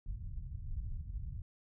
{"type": "low-pass noise", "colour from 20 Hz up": "pink", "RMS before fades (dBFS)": -41, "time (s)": [0.06, 1.42], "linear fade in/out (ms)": 2, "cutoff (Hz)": 110, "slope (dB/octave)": 24, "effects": []}